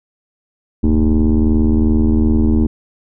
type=tone with frequency modulation; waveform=sine; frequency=148.1 Hz; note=D3; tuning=15 cents sharp; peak=-8 dBFS; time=0.83-2.67 s; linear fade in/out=10 ms; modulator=79.7 Hz; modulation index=2.2; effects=tanh soft clip ceiling -7 dBFS